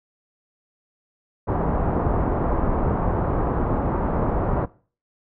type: low-pass noise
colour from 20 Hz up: pink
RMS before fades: -22 dBFS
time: 1.47-4.66 s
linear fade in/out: 20 ms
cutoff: 1100 Hz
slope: 24 dB/octave
effects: noise-tail reverb RT60 0.4 s tail -20 dB re dry